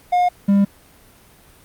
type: tone pair in turn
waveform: triangle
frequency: 716 / 199.53 Hz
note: F5 / G3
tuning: +43 / +31 cents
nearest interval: octave + minor seventh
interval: 2212 cents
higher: first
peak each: -11 / -9 dBFS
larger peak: second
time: 0.12-0.29 / 0.48-0.65 s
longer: neither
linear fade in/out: 10 ms
effects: pink hiss -49 dBFS RMS until 1.64 s + Opus 32 kbps